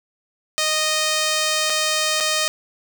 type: tone with dropouts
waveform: 5% pulse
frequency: 620 Hz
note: D#5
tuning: 6 cents flat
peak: -7 dBFS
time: 0.58-2.48 s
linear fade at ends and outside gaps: 0 ms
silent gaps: 1.698-1.702 / 2.202-2.206 s
effects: none